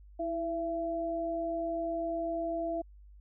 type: tone pair together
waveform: sine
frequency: 328.3 / 672 Hz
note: E4 / E5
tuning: -7 / +33 cents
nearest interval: octave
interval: 1240 cents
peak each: -36 / -32 dBFS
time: 0.19-2.82 s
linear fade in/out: 10 ms
effects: added 50 Hz sine -51 dBFS peak until 3.2 s